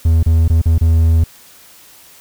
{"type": "tone with dropouts", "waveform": "triangle", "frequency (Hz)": 81.6, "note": "E2", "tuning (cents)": -17, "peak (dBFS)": -6, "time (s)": [0.05, 1.24], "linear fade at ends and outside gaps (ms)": 5, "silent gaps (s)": [[0.23, 0.261], [0.48, 0.499], [0.617, 0.657], [0.782, 0.811]], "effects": ["white hiss -43 dBFS RMS until 2.2 s"]}